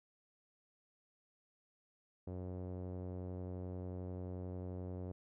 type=tone with low-pass filter; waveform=sawtooth; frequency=91.3 Hz; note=F#2; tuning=23 cents flat; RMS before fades=-44 dBFS; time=2.27-5.12 s; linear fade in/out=5 ms; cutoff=530 Hz; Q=1.5; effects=none